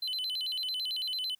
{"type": "tone with vibrato", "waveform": "triangle", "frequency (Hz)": 3505, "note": "A7", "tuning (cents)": -7, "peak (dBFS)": -30, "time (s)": [0.02, 1.35], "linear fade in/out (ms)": 5, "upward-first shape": "square", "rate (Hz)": 9, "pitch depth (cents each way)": 260, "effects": ["white hiss -72 dBFS RMS until 1.39 s"]}